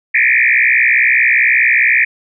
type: tone with frequency modulation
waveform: sine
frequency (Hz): 2100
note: C7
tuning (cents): +6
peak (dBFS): -8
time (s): 0.14-2.05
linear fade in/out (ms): 10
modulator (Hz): 62.4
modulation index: 5.3
effects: none